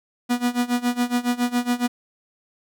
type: tone with tremolo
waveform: 45% pulse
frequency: 243.7 Hz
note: B3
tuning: 23 cents flat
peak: -17 dBFS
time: 0.29-1.88 s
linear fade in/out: 20 ms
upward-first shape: sine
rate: 7.2 Hz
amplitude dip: 90%
effects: none